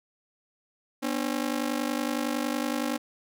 sawtooth ring-modulated tone, 270 Hz, C#4, 45 cents flat, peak -20 dBFS, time 1.02-2.98 s, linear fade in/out 20 ms, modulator 25.4 Hz, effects none

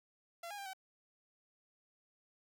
sawtooth tone with pitch steps, 681 / 819 / 794 / 761 Hz, F5 / G#5 / G5 / F#5, -44 / -24 / +22 / +48 cents, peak -40 dBFS, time 0.43-0.734 s, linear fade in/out 5 ms, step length 76 ms, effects none

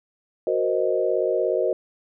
sine chord, C half-diminished seventh, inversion second, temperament equal, 370 / 466.2 / 523.3 / 622.3 Hz, Gb4 / Bb4 / C5 / Eb5, 0 / 0 / 0 / 0 cents, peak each -25 dBFS, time 0.47-1.73 s, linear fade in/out 2 ms, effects none

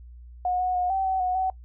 sine tone with pitch steps, 725 / 733 / 722 / 770 / 759 / 732 / 754 Hz, F#5 / F#5 / F#5 / G5 / F#5 / F#5 / F#5, -35 / -16 / -43 / -31 / +44 / -19 / +32 cents, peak -22 dBFS, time 0.45-1.5 s, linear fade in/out 2 ms, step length 150 ms, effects noise-tail reverb RT60 0.1 s tail -22 dB re dry + added 60 Hz sine -42 dBFS peak until 1.64 s

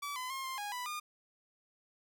sawtooth tone with pitch steps, 1150 / 1014 / 1069 / 1052 / 823 / 990 / 1214 Hz, D6 / B5 / C6 / C6 / G#5 / B5 / D#6, -37 / +45 / +37 / +9 / -16 / +4 / -43 cents, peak -34 dBFS, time 0.02-1 s, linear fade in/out 10 ms, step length 140 ms, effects none

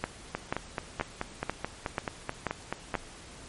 two click trains, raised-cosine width 0.5 ms, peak -13 / -15 dBFS, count 7 / 13, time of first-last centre 0.04-2.953 / 0.35-2.942 s, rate 2.06 / 4.63 Hz, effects pink hiss -48 dBFS RMS until 3.48 s + MP3 48 kbps

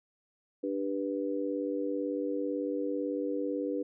sine chord, G major, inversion second, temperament just, 294 / 392 / 490 Hz, D4 / G4 / B4, +2 / 0 / -14 cents, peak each -33 / -37 / -34 dBFS, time 0.63-3.83 s, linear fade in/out 10 ms, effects none

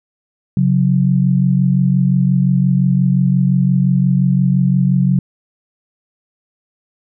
sine tone pair together, 136.6 / 182.34 Hz, C#3 / F#3, -25 / -25 cents, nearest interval perfect fourth, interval 500 cents, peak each -13 dBFS, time 0.57-5.19 s, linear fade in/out 2 ms, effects none

